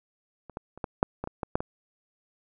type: clicks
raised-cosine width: 1 ms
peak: -29 / -20 / -30 / -16 / -6 / -18 / -20 / -16 / -9 / -18 dBFS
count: 10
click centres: 0.497 / 0.571 / 0.776 / 0.842 / 1.029 / 1.24 / 1.274 / 1.432 / 1.555 / 1.605 s
effects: none